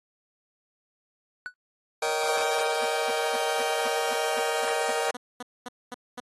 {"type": "tone with exponential decay", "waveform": "triangle", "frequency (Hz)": 1480, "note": "F#6", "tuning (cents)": 0, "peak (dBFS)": -26, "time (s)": [1.46, 1.54], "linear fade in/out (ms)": 0, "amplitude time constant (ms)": 17}
{"type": "chord", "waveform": "sawtooth", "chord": "Eb dominant seventh", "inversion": "second", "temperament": "just", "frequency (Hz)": [466.7, 560, 622.3, 777.8], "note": ["Bb4", "Db5", "Eb5", "G5"], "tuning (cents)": [2, 18, 0, -14], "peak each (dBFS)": [-25, -30, -27, -26], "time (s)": [2.02, 5.11], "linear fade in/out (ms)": 5}
{"type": "tone bursts", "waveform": "10% pulse", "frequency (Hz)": 246.5, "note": "B3", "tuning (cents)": -3, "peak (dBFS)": -26, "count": 14, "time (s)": [2.82, 6.202], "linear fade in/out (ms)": 5, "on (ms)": 28, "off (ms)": 230}
{"effects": ["AAC 32 kbps"]}